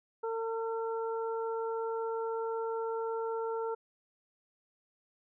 harmonic tone, 452.7 Hz, A4, 49 cents sharp, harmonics 1 / 2 / 3, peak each -33 / -39 / -43 dBFS, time 0.23-3.75 s, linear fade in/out 10 ms, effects none

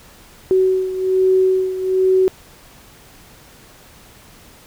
sine beating tone pair, 375.2 / 376.4 Hz, F#4 / F#4, +24 / +30 cents, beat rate 1.2 Hz, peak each -14 / -19 dBFS, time 0.51-2.28 s, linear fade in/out 0 ms, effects pink hiss -45 dBFS RMS until 4.66 s

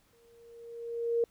sine tone with exponential growth, 466.9 Hz, A#4, 3 cents sharp, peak -23 dBFS, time 0.13-1.24 s, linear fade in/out 2 ms, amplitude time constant 240 ms, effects pink hiss -68 dBFS RMS until 1.3 s

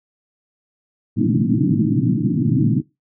pink band-pass noise, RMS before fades -17 dBFS, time 1.16-2.82 s, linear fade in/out 20 ms, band 110 to 330 Hz, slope 96 dB/octave, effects noise-tail reverb RT60 0.2 s tail -19 dB re dry

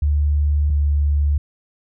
sine tone pair in turn, 73.42 / 72.7 Hz, D2 / D2, 0 / -17 cents, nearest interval unison, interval 17 cents, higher first, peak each -14 dBFS, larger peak neither, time 0.02-0.7 / 0.7-1.38 s, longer neither, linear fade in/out 5 ms, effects none

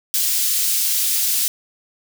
white high-pass noise, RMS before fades -19 dBFS, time 0.14-1.48 s, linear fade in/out 0 ms, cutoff 3800 Hz, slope 12 dB/octave, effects none

